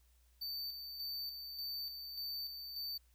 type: tone with tremolo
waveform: square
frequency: 4571 Hz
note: D8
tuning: 48 cents flat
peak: -40 dBFS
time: 0.41-2.98 s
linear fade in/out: 10 ms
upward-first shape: square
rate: 1.7 Hz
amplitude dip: 45%
effects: added 60 Hz sine -66 dBFS peak until 3.14 s + white hiss -75 dBFS RMS until 3.14 s